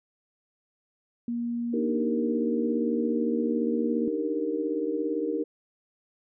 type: tone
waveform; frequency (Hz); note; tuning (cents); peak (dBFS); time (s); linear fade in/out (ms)
sine; 236.7; A#3; +27; -27; 1.28-4.08; 2
type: chord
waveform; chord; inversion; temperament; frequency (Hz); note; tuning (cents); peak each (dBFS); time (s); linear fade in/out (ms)
sine; Eb major seventh; third; equal; 293.7 / 311.1 / 392 / 466.2; D4 / Eb4 / G4 / Bb4; 0 / 0 / 0 / 0; -34 / -30 / -33 / -30; 1.73-5.44; 10
effects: none